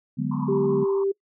sine chord, G# half-diminished seventh, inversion second, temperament equal, 146.83 / 185 / 207.7 / 246.9 Hz, D3 / F#3 / G#3 / B3, 0 / 0 / 0 / 0 cents, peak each -28 / -30 / -30 / -28 dBFS, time 0.17-0.85 s, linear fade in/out 20 ms
pink band-pass noise, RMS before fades -38 dBFS, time 0.31-1.04 s, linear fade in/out 5 ms, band 910 to 1100 Hz, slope 96 dB/octave
sine tone, 393 Hz, G4, 4 cents sharp, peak -20 dBFS, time 0.48-1.12 s, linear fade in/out 10 ms
effects noise-tail reverb RT60 0.1 s tail -24 dB re dry

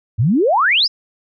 sine exponential sweep, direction up, 97.1 to 5470 Hz, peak -11 dBFS, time 0.18-0.88 s, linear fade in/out 20 ms, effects none

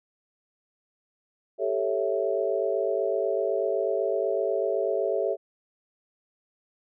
sine chord, A dominant seventh, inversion third, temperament equal, 392 / 440 / 554.4 / 659.3 Hz, G4 / A4 / C#5 / E5, 0 / 0 / 0 / 0 cents, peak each -29 dBFS, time 1.58-5.37 s, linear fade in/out 50 ms, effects none

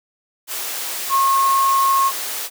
sine tone in noise, 1085 Hz, C#6, 37 cents flat, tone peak -13 dBFS, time 1.09-2.12 s, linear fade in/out 50 ms, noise white, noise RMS -26 dBFS, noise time 0.47-2.5 s, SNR +10 dB, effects high-pass 400 Hz 12 dB/octave

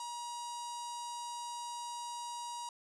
sawtooth tone with notch filter, 955 Hz, A#5, 42 cents sharp, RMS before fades -42 dBFS, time 0-2.69 s, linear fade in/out 2 ms, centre 2000 Hz, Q 0.59, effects resampled to 22050 Hz + 12-bit

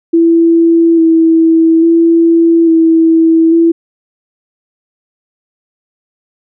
sine tone with vibrato, 329.6 Hz, E4, in tune, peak -4 dBFS, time 0.13-3.72 s, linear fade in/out 10 ms, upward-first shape square, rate 0.59 Hz, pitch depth 18 cents each way, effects none

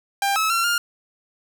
sawtooth tone with pitch steps, 795 / 1296 / 1363 / 1408 Hz, G5 / E6 / F6 / F6, +24 / -30 / -43 / +14 cents, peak -15 dBFS, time 0.22-0.78 s, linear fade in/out 2 ms, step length 140 ms, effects none

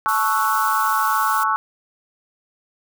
sine chord, F# minor seventh, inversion first, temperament equal with one note detuned, 870.4 / 1108.7 / 1318.5 / 1480 Hz, A5 / C#6 / E6 / F#6, -19 / 0 / 0 / 0 cents, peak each -23 / -20 / -22 / -26 dBFS, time 0.06-1.56 s, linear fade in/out 0 ms
blue noise, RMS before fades -30 dBFS, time 0.08-1.44 s, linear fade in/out 10 ms
effects none

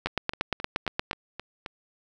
two click trains, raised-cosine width 0.3 ms, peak -19 / -9 dBFS, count 7 / 10, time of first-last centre 0.07-1.662 / 0.06-1.111 s, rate 3.77 / 8.56 Hz, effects none

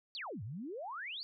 sine exponential two-way sweep, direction down then up, 4757 to 94.5 to 4757 Hz, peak -40 dBFS, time 0.15-1.23 s, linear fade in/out 0 ms, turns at 0.43 s, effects none

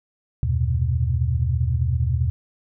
sine tone cluster, 77.5 / 92.6 / 120.6 / 130.6 Hz, D#2 / F#2 / B2 / C3, -6 / +2 / -41 / -3 cents, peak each -22 / -26 / -22 / -30 dBFS, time 0.43-2.3 s, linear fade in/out 0 ms, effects none

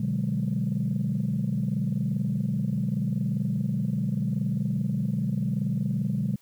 sine chord, G# half-diminished seventh, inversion first, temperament just, 124.59 / 149.51 / 186.89 / 207.7 Hz, B2 / D3 / F#3 / G#3, +16 / +31 / +18 / 0 cents, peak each -29 dBFS, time 0-6.36 s, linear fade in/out 5 ms, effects tanh soft clip ceiling -17 dBFS + white hiss -62 dBFS RMS until 6.41 s

